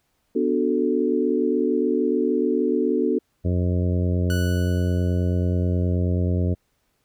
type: chord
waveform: sine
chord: B minor seventh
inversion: none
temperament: equal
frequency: 246.9 / 293.7 / 370 / 440 Hz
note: B3 / D4 / F#4 / A4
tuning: 0 / 0 / 0 / 0 cents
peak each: -24 dBFS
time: 0.35-3.19 s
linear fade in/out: 10 ms
type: harmonic tone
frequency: 89.4 Hz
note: F2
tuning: 41 cents sharp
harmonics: 1 / 2 / 3 / 4 / 5 / 6 / 7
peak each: -20 / -26 / -30 / -32 / -34 / -36 / -37 dBFS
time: 3.44-6.55 s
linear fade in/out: 20 ms
type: tone with exponential decay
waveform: sawtooth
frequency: 1480 Hz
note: F#6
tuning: in tune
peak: -25 dBFS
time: 4.3-5.96 s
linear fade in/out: 1 ms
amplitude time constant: 360 ms
effects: pink hiss -70 dBFS RMS until 7.04 s